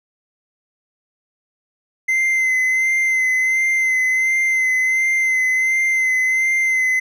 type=tone with vibrato; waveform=triangle; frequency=2064 Hz; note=C7; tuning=24 cents flat; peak=-13 dBFS; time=2.08-7 s; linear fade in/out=10 ms; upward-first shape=sine; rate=1.4 Hz; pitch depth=25 cents each way; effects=none